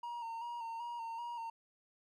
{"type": "tone with vibrato", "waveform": "triangle", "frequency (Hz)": 932.3, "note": "A#5", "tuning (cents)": 0, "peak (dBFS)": -38, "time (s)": [0.03, 1.5], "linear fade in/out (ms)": 5, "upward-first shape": "square", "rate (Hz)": 2.6, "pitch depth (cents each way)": 34, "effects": []}